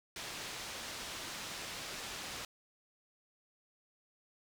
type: low-pass noise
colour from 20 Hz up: white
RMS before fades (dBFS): -44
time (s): 0.16-2.45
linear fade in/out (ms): 2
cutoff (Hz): 5400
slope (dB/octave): 12
effects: none